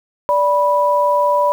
sine tone pair together, 584 / 982.2 Hz, D5 / B5, -10 / -10 cents, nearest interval major sixth, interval 900 cents, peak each -15 / -14 dBFS, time 0.29-1.52 s, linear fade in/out 0 ms, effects 7-bit

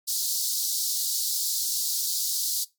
pink high-pass noise, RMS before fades -27 dBFS, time 0.07-2.65 s, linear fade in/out 20 ms, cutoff 4100 Hz, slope 48 dB/octave, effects noise-tail reverb RT60 0.2 s tail -19 dB re dry + MP3 96 kbps

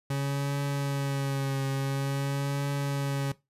40% pulse tone with vibrato, 138.59 Hz, C#3, in tune, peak -26 dBFS, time 0.1-3.32 s, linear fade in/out 5 ms, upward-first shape triangle, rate 0.48 Hz, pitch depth 36 cents each way, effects noise-tail reverb RT60 0.2 s tail -18 dB re dry + resampled to 32000 Hz

